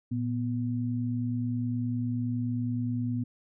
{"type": "tone pair together", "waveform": "sine", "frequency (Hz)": [115.86, 245.5], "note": ["A#2", "B3"], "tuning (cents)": [-10, -10], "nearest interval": "octave + minor second", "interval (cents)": 1300, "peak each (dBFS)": [-30, -30], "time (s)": [0.11, 3.24], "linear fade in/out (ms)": 10, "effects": []}